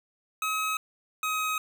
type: tone pair in turn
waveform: 25% pulse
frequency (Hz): 1275 / 1264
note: D#6 / D#6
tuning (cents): +42 / +27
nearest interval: unison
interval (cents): 15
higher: first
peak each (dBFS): -23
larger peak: neither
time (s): 0.42-0.77 / 1.23-1.58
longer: neither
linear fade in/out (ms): 2
effects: 10-bit